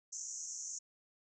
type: band-pass noise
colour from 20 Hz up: white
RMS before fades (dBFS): -44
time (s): 0.12-0.79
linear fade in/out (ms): 10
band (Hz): 5800 to 7200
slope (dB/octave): 96
effects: none